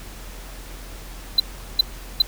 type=tone bursts; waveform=triangle; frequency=4028 Hz; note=B7; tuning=33 cents sharp; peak=-9 dBFS; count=3; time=1.38-2.22 s; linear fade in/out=5 ms; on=20 ms; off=390 ms; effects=added 43 Hz sine -36 dBFS peak until 2.27 s + pink hiss -41 dBFS RMS until 2.27 s